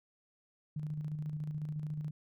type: tone with tremolo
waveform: sine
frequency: 151.5 Hz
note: D#3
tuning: 46 cents flat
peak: -34 dBFS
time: 0.76-2.11 s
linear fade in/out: 5 ms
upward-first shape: square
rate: 14 Hz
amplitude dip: 40%
effects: none